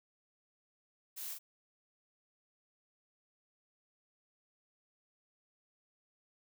blue noise with echo, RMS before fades -44 dBFS, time 1.16-1.35 s, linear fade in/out 20 ms, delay 40 ms, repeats 1, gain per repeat -3 dB, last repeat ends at 1.39 s, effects none

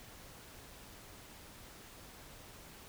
silence, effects pink hiss -54 dBFS RMS until 2.88 s

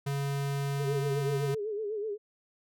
square tone, 140 Hz, C#3, 18 cents sharp, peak -30 dBFS, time 0.06-1.55 s, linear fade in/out 10 ms
sine tone with vibrato, 422.6 Hz, G#4, 30 cents sharp, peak -31 dBFS, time 0.78-2.18 s, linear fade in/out 50 ms, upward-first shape sine, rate 8 Hz, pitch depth 85 cents each way
effects none

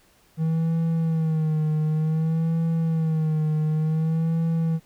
triangle tone with vibrato, 159.3 Hz, D#3, 41 cents sharp, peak -18 dBFS, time 0.37-4.8 s, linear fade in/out 50 ms, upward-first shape sine, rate 0.55 Hz, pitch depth 56 cents each way, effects pink hiss -59 dBFS RMS until 4.85 s

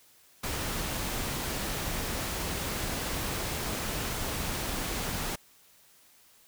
pink noise, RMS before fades -33 dBFS, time 0.43-5.36 s, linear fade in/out 10 ms, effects white hiss -60 dBFS RMS until 6.47 s

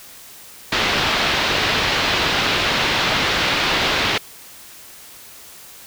white low-pass noise, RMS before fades -19 dBFS, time 0.72-4.18 s, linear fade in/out 5 ms, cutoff 4000 Hz, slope 24 dB/octave, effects white hiss -41 dBFS RMS until 5.86 s

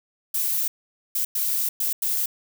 violet noise bursts at uneven times, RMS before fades -24 dBFS, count 5, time 0.34-0.68 / 1.15-1.25 / 1.35-1.69 / 1.8-1.93 / 2.02-2.26 s, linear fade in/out 5 ms, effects none

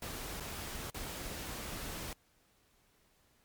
pink noise with dropouts, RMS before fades -42 dBFS, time 0.02-2.13 s, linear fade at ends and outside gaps 2 ms, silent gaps 0.4-0.405 / 0.901-0.944 s, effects pink hiss -70 dBFS RMS until 3.44 s + MP3 96 kbps

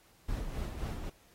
brown noise with tremolo, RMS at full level -35 dBFS, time 0.28-1.1 s, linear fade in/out 10 ms, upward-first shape sine, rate 3.8 Hz, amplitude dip 45%, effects pink hiss -64 dBFS RMS until 1.34 s + AAC 48 kbps

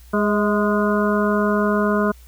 harmonic tone with a mistuned harmonic, 206.8 Hz, G#3, 7 cents flat, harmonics 1 / 2 / 3 / 5 / 6 / 7, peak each -19 / -22 / -24 / -26 / -27 / -27 dBFS, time 0.13-2.12 s, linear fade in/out 10 ms, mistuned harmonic 3, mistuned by +40 cents, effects added 60 Hz sine -42 dBFS peak until 2.27 s + white hiss -53 dBFS RMS until 2.27 s

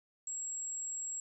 sine tone, 7630 Hz, A#8, 39 cents sharp, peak -37 dBFS, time 0.27-1.2 s, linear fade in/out 2 ms, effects none

